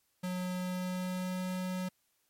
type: tone with pitch glide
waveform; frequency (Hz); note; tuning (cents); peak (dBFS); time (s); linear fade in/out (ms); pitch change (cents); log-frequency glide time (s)
square; 182 to 184.01; F#3 to F#3; -28 to -9; -34; 0.23-1.89; 10; +19; 0.56-1.48
effects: white hiss -75 dBFS RMS until 2.29 s + MP3 64 kbps